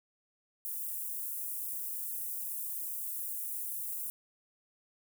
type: high-pass noise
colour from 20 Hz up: white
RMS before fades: -38 dBFS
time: 0.65-4.1 s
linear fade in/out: 0 ms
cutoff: 10000 Hz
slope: 24 dB/octave
effects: none